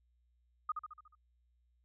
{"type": "tone with echo", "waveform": "sine", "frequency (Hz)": 1237, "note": "D#6", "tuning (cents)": -10, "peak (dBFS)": -31, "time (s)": [0.69, 0.72], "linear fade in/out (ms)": 5, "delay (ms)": 72, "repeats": 6, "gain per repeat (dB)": -5, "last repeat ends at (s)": 1.152, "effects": ["added 60 Hz sine -70 dBFS peak until 1.84 s"]}